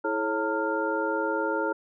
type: tone cluster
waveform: sine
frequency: 328.1 / 428 / 547 / 907 / 1397 Hz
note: E4 / A4 / C#5 / A#5 / F6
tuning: -8 / -48 / -23 / -48 / 0 cents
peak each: -31 dBFS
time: 0.04-1.73 s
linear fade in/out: 10 ms
effects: none